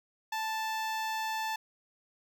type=tone with notch filter; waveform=sawtooth; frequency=880 Hz; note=A5; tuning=in tune; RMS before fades=-34 dBFS; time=0.32-1.56 s; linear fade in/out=5 ms; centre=10000 Hz; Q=1.2; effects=none